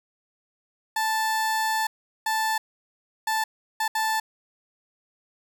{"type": "tone bursts at uneven times", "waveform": "30% pulse", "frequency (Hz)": 880, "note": "A5", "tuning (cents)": 0, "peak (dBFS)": -20, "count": 5, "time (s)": [[0.96, 1.87], [2.26, 2.58], [3.27, 3.44], [3.8, 3.88], [3.95, 4.2]], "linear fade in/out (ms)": 5, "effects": []}